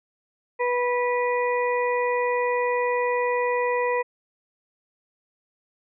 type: harmonic tone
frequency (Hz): 490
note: B4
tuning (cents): -14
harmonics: 1 / 2 / 4 / 5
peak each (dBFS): -23 / -26 / -30 / -35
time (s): 0.59-4.03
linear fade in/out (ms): 20
effects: none

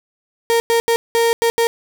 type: tone bursts at uneven times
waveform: 35% pulse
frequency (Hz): 463.2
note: A#4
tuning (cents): -11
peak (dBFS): -11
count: 6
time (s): 0.5-0.6 / 0.7-0.8 / 0.88-0.96 / 1.15-1.33 / 1.42-1.5 / 1.58-1.67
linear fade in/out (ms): 0
effects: none

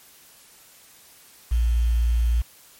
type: tone with quantisation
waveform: sine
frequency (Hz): 58.2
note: A#1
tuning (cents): -2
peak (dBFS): -17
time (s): 1.51-2.42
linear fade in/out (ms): 10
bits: 7
effects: white hiss -51 dBFS RMS until 2.79 s + MP3 64 kbps

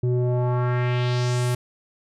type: tone with low-pass filter sweep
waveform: square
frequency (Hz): 123.47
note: B2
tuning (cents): 0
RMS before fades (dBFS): -22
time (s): 0.03-1.55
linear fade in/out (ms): 5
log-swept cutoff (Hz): 300 to 12000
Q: 1.9
effects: none

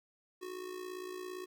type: tone with amplitude modulation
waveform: square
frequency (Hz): 367.3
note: F#4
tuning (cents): -13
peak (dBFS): -39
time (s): 0.41-1.46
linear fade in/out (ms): 20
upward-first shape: sine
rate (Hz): 57.6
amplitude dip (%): 65
effects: 12-bit

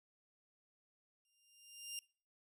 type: tone with exponential growth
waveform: 15% pulse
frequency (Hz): 2800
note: F7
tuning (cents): +4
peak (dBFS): -34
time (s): 1.25-1.99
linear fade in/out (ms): 1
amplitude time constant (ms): 160
effects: noise-tail reverb RT60 0.4 s tail -22 dB re dry

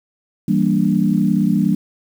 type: chord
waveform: sine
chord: E half-diminished seventh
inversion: none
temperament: equal with one note detuned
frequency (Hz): 164.81 / 196 / 233.1 / 291.6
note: E3 / G3 / Bb3 / D4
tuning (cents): 0 / 0 / 0 / -12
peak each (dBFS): -20 / -16 / -19 / -21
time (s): 0.48-1.75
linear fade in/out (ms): 5
effects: 7-bit

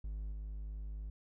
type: tone with level steps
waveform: triangle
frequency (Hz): 51.8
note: G#1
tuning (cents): -4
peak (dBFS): -36 / -38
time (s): 0.04-1.1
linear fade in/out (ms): 5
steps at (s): 0.32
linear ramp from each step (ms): 2
effects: none

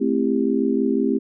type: chord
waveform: sine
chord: A minor seventh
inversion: none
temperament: just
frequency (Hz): 220 / 264 / 330 / 396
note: A3 / C4 / E4 / G4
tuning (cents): 0 / +16 / +2 / +18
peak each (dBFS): -23 / -21 / -25 / -23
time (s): 0-1.19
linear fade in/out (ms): 20
effects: none

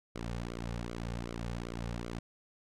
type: tone with flanger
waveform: sawtooth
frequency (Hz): 58.27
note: A#1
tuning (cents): 0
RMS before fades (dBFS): -39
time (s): 0.15-2.19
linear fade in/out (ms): 5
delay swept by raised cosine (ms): 1.1 to 3.1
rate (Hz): 2.6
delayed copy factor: -0.95
effects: low-pass 8000 Hz 12 dB/octave

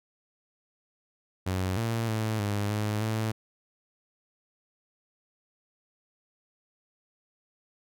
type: tone with pitch steps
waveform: sawtooth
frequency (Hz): 93.3 / 114.4 / 109.8 / 102.6 / 105.8 / 110.1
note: F#2 / A#2 / A2 / G#2 / G#2 / A2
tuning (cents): +15 / -32 / -3 / -21 / +33 / +2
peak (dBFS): -23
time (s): 1.46-3.32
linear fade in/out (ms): 10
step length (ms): 310
effects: none

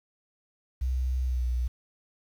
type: tone with pitch glide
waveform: sine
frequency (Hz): 64 to 61.22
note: C2 to B1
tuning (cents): -38 to -15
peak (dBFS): -24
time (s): 0.81-1.68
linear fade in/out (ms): 10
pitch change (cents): -77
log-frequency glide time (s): 1.24-1.45
effects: tanh soft clip ceiling -20 dBFS + 9-bit

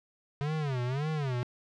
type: tone with vibrato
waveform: square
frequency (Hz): 138.59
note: C#3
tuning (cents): 0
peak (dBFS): -30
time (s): 0.41-1.43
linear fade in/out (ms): 0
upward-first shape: sine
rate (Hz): 1.8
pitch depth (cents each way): 220
effects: low-pass 4000 Hz 12 dB/octave + 12-bit

